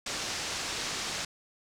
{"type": "low-pass noise", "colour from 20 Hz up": "white", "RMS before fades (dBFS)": -35, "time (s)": [0.06, 1.25], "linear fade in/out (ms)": 5, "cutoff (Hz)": 6800, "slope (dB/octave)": 24, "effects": []}